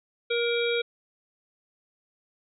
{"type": "harmonic tone with a mistuned harmonic", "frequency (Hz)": 472.6, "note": "A#4", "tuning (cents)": 24, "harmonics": [1, 3, 5, 7, 8], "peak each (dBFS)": [-25, -34, -31, -34, -35], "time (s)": [0.3, 0.82], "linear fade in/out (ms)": 10, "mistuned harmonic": 5, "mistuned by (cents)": -18, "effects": []}